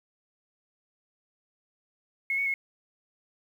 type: tone with pitch steps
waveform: sine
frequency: 2177 / 2223 / 2175 Hz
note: C#7 / C#7 / C#7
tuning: -32 / +4 / -33 cents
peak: -25 dBFS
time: 2.3-2.54 s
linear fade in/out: 2 ms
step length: 80 ms
effects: 9-bit